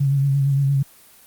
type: tone with vibrato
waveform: sine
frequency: 138.59 Hz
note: C#3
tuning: in tune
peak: -15 dBFS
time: 0-0.83 s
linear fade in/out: 10 ms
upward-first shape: sine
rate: 8.7 Hz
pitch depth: 36 cents each way
effects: white hiss -49 dBFS RMS until 1.26 s + Opus 24 kbps